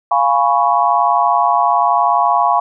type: chord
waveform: sine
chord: C# dominant seventh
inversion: first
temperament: equal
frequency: 698.5 / 830.6 / 987.8 / 1108.7 Hz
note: E#5 / G#5 / B5 / C#6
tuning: 0 / 0 / 0 / 0 cents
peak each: -16 dBFS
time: 0.11-2.6 s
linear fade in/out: 5 ms
effects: none